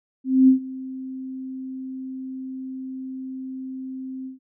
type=tone with ADSR envelope; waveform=sine; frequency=261.6 Hz; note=C4; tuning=in tune; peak=-9 dBFS; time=0.24-4.39 s; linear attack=240 ms; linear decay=110 ms; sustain=-21 dB; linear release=130 ms; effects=none